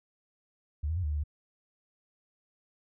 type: tone with pitch steps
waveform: sine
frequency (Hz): 73.9 / 81.3 / 91.7 / 74.9 / 74.5 / 73.8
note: D2 / E2 / F#2 / D2 / D2 / D2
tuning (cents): +11 / -23 / -15 / +35 / +25 / +9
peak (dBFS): -28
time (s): 0.83-1.238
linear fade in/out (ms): 10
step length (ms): 68
effects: none